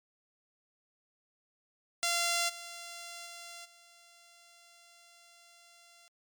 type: tone with level steps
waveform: 5% pulse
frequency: 688 Hz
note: F5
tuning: 26 cents flat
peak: -17 / -32 / -34 / -46 dBFS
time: 2.03-6.08 s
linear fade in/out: 0 ms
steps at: 2.48 / 3.25 / 3.64 s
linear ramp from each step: 20 ms
effects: MP3 96 kbps